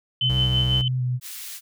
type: tone with tremolo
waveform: sine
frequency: 3049 Hz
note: G7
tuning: 49 cents flat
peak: -19 dBFS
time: 0.21-0.88 s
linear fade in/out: 2 ms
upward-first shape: sine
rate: 6 Hz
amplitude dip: 55%
type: tone with vibrato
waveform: sine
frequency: 126.5 Hz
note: B2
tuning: 42 cents sharp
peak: -21 dBFS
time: 0.21-1.2 s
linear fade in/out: 50 ms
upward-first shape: square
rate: 1.9 Hz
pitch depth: 18 cents each way
type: tone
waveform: square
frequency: 63.7 Hz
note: C2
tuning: 46 cents flat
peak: -27 dBFS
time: 0.29-0.82 s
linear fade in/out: 10 ms
type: high-pass noise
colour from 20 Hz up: white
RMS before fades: -36 dBFS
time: 1.21-1.61 s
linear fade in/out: 50 ms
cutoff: 2000 Hz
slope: 12 dB/octave
effects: none